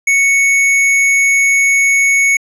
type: tone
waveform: square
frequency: 2217 Hz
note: C#7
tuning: in tune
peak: -9 dBFS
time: 0.07-2.37 s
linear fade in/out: 5 ms
effects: low-pass 10000 Hz 12 dB/octave